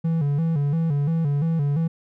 triangle tone with vibrato, 153.3 Hz, D#3, 25 cents flat, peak -17 dBFS, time 0.04-1.88 s, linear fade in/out 10 ms, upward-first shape square, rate 2.9 Hz, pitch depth 120 cents each way, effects none

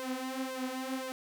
sawtooth tone with flanger, 260 Hz, C4, 11 cents flat, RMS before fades -37 dBFS, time 0-1.12 s, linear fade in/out 0 ms, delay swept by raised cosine 1.9 to 6.7 ms, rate 1.9 Hz, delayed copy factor +0.7, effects none

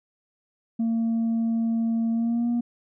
sine tone with pitch glide, 228.1 to 238.1 Hz, A#3 to A#3, -37 to +37 cents, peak -19 dBFS, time 0.79-2.61 s, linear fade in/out 10 ms, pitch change +74 cents, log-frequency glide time 2.12-2.49 s, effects tanh soft clip ceiling -20 dBFS

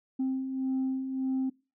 sine beating tone pair, 261.6 / 263.3 Hz, C4 / C4, 0 / +11 cents, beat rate 1.7 Hz, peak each -35 / -27 dBFS, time 0.19-1.5 s, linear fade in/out 10 ms, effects noise-tail reverb RT60 0.3 s tail -23 dB re dry + tanh soft clip ceiling -24 dBFS

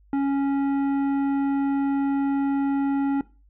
sine tone with tanh clipping, 277.2 Hz, C#4, in tune, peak -22 dBFS, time 0.13-3.21 s, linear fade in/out 2 ms, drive 11 dB, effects noise-tail reverb RT60 0.3 s tail -18 dB re dry + added 50 Hz sine -53 dBFS peak until 3.49 s

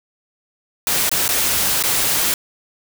white noise with dropouts, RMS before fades -18 dBFS, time 0.87-2.34 s, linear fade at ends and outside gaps 1 ms, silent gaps 1.094-1.115 / 1.279-1.289 / 1.826-1.837 s, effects none

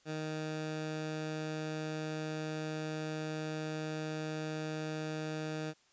15% pulse tone, 155.56 Hz, D#3, in tune, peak -30 dBFS, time 0.05-5.74 s, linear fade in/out 50 ms, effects white hiss -68 dBFS RMS until 5.92 s + resampled to 16000 Hz

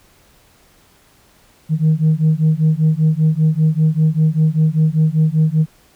sine beating tone pair, 154.5 / 159.6 Hz, D#3 / D#3, -12 / +44 cents, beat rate 5.1 Hz, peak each -13 dBFS, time 1.69-5.66 s, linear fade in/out 50 ms, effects tanh soft clip ceiling -7 dBFS + pink hiss -52 dBFS RMS until 5.95 s

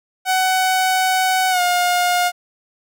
sawtooth tone with pitch glide, 749 to 712.7 Hz, F#5 to F5, +21 to +35 cents, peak -11 dBFS, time 0.25-2.32 s, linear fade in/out 50 ms, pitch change -86 cents, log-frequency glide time 1.5-1.61 s, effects none

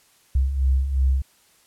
sine beating tone pair, 64.2 / 67 Hz, C2 / C2, -32 / +42 cents, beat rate 2.8 Hz, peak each -25 / -18 dBFS, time 0.35-1.22 s, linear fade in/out 5 ms, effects white hiss -58 dBFS RMS until 1.66 s + low-pass 12000 Hz 12 dB/octave

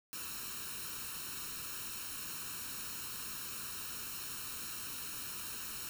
white noise with comb filter, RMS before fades -43 dBFS, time 0.13-5.89 s, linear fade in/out 0 ms, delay 0.73 ms, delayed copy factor +0.75, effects none

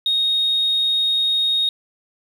triangle tone, 3729 Hz, A#7, in tune, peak -13 dBFS, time 0.06-1.69 s, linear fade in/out 2 ms, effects tanh soft clip ceiling -13 dBFS + 9-bit

